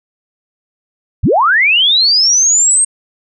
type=linear sweep; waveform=sine; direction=up; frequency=38.71 to 8520 Hz; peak=-7 dBFS; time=1.23-2.85 s; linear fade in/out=10 ms; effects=none